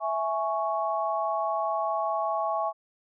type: chord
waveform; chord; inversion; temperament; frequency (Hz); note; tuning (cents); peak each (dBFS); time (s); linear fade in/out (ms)
sine; C# minor; first; equal with one note detuned; 659.3 / 834.5 / 1108.7; E5 / G#5 / C#6; 0 / +8 / 0; -29 / -30 / -30; 0-2.73; 50
effects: none